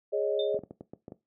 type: chord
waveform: sine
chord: Ab suspended fourth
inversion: none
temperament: just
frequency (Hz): 415.3 / 553.7 / 623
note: Ab4 / Db5 / Eb5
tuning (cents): 0 / -2 / +2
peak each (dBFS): -29 / -30 / -31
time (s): 0.12-0.59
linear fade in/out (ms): 20
type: tone with exponential decay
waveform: sine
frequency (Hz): 3596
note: A7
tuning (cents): +37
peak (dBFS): -32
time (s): 0.39-0.56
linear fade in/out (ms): 5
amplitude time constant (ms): 36
type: clicks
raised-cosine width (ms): 2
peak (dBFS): -27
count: 8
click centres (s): 0.544 / 0.59 / 0.636 / 0.709 / 0.809 / 0.935 / 1.081 / 1.121
effects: noise-tail reverb RT60 0.2 s tail -17 dB re dry + high-pass 150 Hz 12 dB/octave

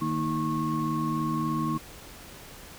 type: tone cluster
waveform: sine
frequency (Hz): 154.4 / 231.4 / 315.2 / 1093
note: D#3 / A#3 / D#4 / C#6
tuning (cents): -13 / -13 / +23 / -25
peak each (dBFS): -31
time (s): 0.01-1.78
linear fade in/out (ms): 10
effects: pink hiss -46 dBFS RMS until 2.78 s

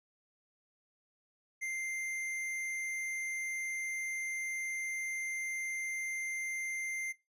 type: tone with tanh clipping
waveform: sine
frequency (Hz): 2093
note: C7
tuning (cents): 0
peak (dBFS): -37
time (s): 1.61-7.13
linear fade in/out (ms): 20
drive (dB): 15
effects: noise-tail reverb RT60 0.2 s tail -17 dB re dry + resampled to 32000 Hz

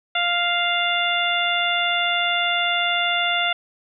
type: harmonic tone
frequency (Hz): 698.5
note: F5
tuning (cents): 0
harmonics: 1 / 2 / 3 / 4 / 5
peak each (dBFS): -25 / -25 / -25 / -25 / -25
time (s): 0.15-3.53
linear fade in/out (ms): 5
effects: none

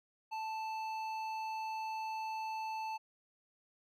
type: tone with hard clipping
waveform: sine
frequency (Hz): 880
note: A5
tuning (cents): 0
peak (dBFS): -39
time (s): 0.31-2.98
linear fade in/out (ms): 20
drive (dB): 10
effects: none

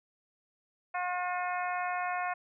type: harmonic tone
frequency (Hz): 359.2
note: F4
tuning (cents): +49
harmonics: 2 / 3 / 4 / 5 / 6 / 7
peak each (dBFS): -33 / -37 / -39 / -41 / -43 / -44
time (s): 0.94-2.34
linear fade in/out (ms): 10
effects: none

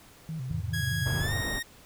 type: tone with vibrato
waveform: sine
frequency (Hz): 143.2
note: D3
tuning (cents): -43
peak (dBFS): -32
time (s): 0.29-1.24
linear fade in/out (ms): 0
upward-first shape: square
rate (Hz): 4.8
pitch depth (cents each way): 190
type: chord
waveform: sine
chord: E augmented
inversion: none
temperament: equal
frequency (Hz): 82.41 / 103.83 / 130.81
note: E2 / G#2 / B#2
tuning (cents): 0 / 0 / 0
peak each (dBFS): -35 / -33 / -36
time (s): 0.51-1.41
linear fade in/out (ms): 0
type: tone with pitch glide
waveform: sawtooth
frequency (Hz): 1657 to 1859.9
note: G#6 to A#6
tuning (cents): -4 to -4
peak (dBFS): -28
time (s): 0.73-1.63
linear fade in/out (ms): 10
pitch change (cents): +200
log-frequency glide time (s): 1.19-1.34
type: low-pass noise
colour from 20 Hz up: pink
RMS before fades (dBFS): -35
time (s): 1.05-1.6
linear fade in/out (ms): 20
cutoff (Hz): 1200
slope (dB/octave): 12
effects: pink hiss -54 dBFS RMS until 1.85 s

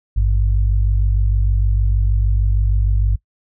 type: tone pair together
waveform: sine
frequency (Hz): 52.31 / 98.8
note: G#1 / G2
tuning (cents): +13 / +14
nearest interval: major seventh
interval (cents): 1101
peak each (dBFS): -13 / -20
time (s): 0.16-3.16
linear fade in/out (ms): 10
effects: noise-tail reverb RT60 0.1 s tail -21 dB re dry

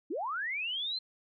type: linear sweep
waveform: sine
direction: up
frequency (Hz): 258.4 to 4186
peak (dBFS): -32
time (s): 0.1-0.99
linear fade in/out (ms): 10
effects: none

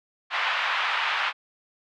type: band-pass noise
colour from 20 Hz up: pink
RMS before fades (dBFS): -26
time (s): 0.3-1.33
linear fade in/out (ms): 50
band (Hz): 920 to 3200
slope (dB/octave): 24
effects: none

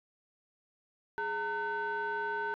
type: tone cluster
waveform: sine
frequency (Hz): 417.5 / 912 / 1513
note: G#4 / A#5 / F#6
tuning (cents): +9 / -38 / +38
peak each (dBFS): -37 / -34 / -34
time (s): 1.18-2.54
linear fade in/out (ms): 0
effects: tanh soft clip ceiling -27 dBFS

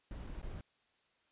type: noise with dropouts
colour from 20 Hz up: brown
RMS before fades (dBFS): -44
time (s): 0.11-0.61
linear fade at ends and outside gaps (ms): 1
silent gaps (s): 0.266-0.27 / 0.417-0.428
effects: white hiss -74 dBFS RMS until 1.31 s + resampled to 8000 Hz

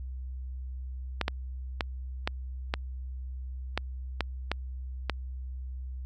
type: clicks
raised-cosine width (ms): 0.3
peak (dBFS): -11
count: 9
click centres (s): 1.213 / 1.281 / 1.808 / 2.275 / 2.739 / 3.776 / 4.207 / 4.516 / 5.097
effects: added 64 Hz sine -35 dBFS peak until 6.05 s

